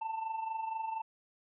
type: tone with amplitude modulation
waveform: triangle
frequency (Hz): 890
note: A5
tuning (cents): +20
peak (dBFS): -30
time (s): 0.01-1.02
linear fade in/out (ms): 10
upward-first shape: sine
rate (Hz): 24.2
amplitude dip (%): 60
effects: resampled to 8000 Hz